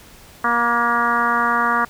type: harmonic tone with a mistuned harmonic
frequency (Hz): 237.3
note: A#3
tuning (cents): +31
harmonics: 1 / 2 / 3 / 4 / 5 / 6 / 7 / 8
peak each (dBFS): -27 / -30 / -26 / -23 / -19 / -22 / -25 / -29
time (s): 0.44-1.85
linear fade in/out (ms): 5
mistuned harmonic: 5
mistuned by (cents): -23
effects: pink hiss -45 dBFS RMS until 1.89 s